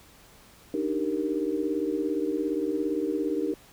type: chord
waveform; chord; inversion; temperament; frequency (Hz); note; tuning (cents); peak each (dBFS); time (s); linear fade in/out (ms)
sine; Eb major seventh; third; equal; 293.7 / 311.1 / 392 / 466.2; D4 / Eb4 / G4 / Bb4; 0 / 0 / 0 / 0; -32 / -29 / -31 / -32; 0.74-3.54; 2
effects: pink hiss -54 dBFS RMS until 3.72 s